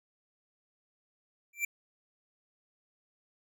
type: tone with exponential growth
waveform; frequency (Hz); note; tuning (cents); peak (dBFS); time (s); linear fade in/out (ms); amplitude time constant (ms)
square; 2349; D7; 0; -26; 1.53-1.65; 5; 26
effects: none